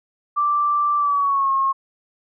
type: tone with pitch glide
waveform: sine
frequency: 1173 to 1081.9 Hz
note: D6 to C#6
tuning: -2 to -42 cents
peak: -16 dBFS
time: 0.36-1.73 s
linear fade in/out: 20 ms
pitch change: -140 cents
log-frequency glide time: 0.97-1.51 s
effects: none